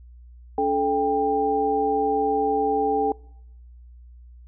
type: tone cluster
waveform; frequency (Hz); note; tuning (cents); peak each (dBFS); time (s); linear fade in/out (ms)
sine; 283.7 / 434.3 / 793; C#4 / A4 / G5; +40 / -23 / +20; -28 / -23 / -22; 0.58-3.12; 2
effects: noise-tail reverb RT60 0.9 s tail -26 dB re dry + added 60 Hz sine -43 dBFS peak until 4.47 s